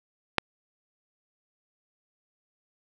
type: click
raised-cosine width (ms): 0.3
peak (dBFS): -4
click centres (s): 0.383
effects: none